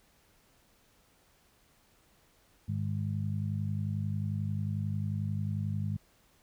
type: harmonic tone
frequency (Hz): 51.2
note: G#1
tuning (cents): -24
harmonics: 2 / 3 / 4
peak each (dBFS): -32 / -36 / -38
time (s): 2.68-5.97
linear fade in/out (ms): 10
effects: pink hiss -66 dBFS RMS until 6.42 s